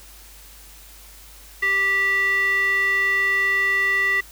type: tone with band-pass filter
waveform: square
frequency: 392 Hz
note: G4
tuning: in tune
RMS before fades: -20 dBFS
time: 1.62-4.21 s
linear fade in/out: 10 ms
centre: 2000 Hz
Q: 7.3
effects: added 50 Hz sine -46 dBFS peak until 4.31 s + white hiss -46 dBFS RMS until 4.31 s